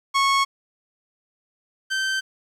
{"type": "tone pair in turn", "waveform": "sawtooth", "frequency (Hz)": [1100, 1551.6], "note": ["C#6", "G6"], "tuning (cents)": [-14, -18], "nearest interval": "tritone", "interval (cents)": 596, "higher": "second", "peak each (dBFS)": [-13, -18], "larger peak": "first", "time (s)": [[0.14, 0.45], [1.9, 2.21]], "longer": "neither", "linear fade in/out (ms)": 20, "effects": ["low-pass 7000 Hz 12 dB/octave", "9-bit"]}